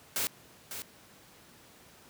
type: noise with echo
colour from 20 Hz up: white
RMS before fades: -31 dBFS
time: 0.16-0.27 s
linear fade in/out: 0 ms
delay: 550 ms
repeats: 1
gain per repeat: -9 dB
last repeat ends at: 0.82 s
effects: pink hiss -56 dBFS RMS until 2.09 s + high-pass 100 Hz 12 dB/octave